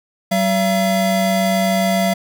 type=tone pair together; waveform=square; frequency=190.2 / 677.8 Hz; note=F#3 / E5; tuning=+48 / +48 cents; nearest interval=octave + minor seventh; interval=2200 cents; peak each=-18 dBFS; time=0.31-2.14 s; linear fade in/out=10 ms; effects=none